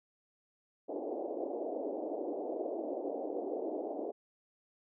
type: band-pass noise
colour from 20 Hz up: pink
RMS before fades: -38 dBFS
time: 0.88-4.12 s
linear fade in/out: 20 ms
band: 290 to 710 Hz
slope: 48 dB/octave
effects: none